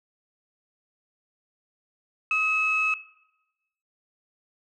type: tone pair together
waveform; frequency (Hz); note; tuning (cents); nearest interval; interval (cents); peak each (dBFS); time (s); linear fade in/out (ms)
sine; 1267 / 2587; D#6 / E7; +31 / -33; octave; 1236; -27 / -21; 2.31-2.94; 2
effects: noise-tail reverb RT60 0.9 s tail -17 dB re dry + tanh soft clip ceiling -15 dBFS